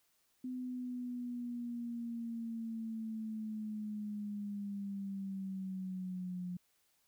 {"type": "linear sweep", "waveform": "sine", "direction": "down", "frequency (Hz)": [254.3, 178.1], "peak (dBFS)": -38, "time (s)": [0.44, 6.57], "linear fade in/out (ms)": 5, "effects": ["white hiss -75 dBFS RMS until 7.07 s"]}